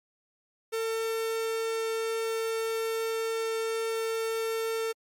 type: tone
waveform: 45% pulse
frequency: 450.3 Hz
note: A4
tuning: 40 cents sharp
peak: -28 dBFS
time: 0.72-4.93 s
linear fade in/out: 20 ms
effects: MP3 64 kbps